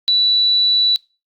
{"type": "tone", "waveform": "sine", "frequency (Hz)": 3951, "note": "B7", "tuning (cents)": 0, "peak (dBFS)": -11, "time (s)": [0.08, 0.96], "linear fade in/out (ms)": 0, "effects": ["noise-tail reverb RT60 0.3 s tail -23 dB re dry", "Opus 48 kbps"]}